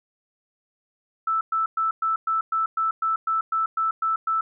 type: tone bursts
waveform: sine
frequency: 1318.5 Hz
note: E6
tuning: in tune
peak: -20 dBFS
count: 13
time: 1.27-4.41 s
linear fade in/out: 5 ms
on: 140 ms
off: 110 ms
effects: none